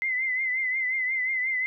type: tone with vibrato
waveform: sine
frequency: 2053 Hz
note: C7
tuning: 33 cents flat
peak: -24 dBFS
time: 0.02-1.66 s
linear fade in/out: 0 ms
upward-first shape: triangle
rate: 5.6 Hz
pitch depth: 66 cents each way
effects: none